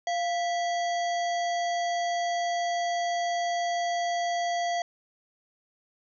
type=harmonic tone with a mistuned harmonic; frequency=657 Hz; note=E5; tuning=6 cents flat; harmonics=1 / 3 / 5 / 7 / 9 / 10; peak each=-26 / -36 / -40 / -43 / -45 / -46 dBFS; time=0.07-4.82 s; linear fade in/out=2 ms; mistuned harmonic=1; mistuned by=+100 cents; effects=none